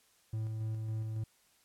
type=tone with tremolo; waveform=triangle; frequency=110 Hz; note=A2; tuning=in tune; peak=-31 dBFS; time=0.33-1.24 s; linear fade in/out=5 ms; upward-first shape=square; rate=3.6 Hz; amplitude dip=25%; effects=white hiss -68 dBFS RMS until 1.64 s + low-pass 12000 Hz 12 dB/octave

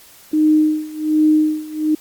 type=tone with tremolo; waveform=sine; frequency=308.1 Hz; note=D#4; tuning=17 cents flat; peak=-9 dBFS; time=0.33-1.95 s; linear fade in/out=5 ms; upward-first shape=sine; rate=1.3 Hz; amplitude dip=90%; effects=white hiss -45 dBFS RMS until 2 s + Opus 48 kbps

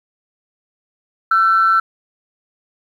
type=tone pair together; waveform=sine; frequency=1340 / 1526 Hz; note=E6 / G6; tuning=+28 / -47 cents; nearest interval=major second; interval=225 cents; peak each=-10 / -18 dBFS; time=1.31-1.8 s; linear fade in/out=5 ms; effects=tanh soft clip ceiling -5 dBFS + 8-bit

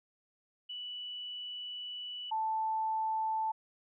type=tone pair in turn; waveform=sine; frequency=2960 / 880 Hz; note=F#7 / A5; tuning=0 / 0 cents; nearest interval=octave + major sixth; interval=2100 cents; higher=first; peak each=-39 / -30 dBFS; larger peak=second; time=0.69-2.31 / 2.31-3.52 s; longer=first; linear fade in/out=10 ms; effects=none

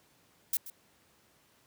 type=noise with echo; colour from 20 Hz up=violet; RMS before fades=-29 dBFS; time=0.53-0.57 s; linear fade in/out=2 ms; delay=130 ms; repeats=1; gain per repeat=-15 dB; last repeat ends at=0.7 s; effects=pink hiss -66 dBFS RMS until 1.66 s + high-pass 100 Hz 12 dB/octave

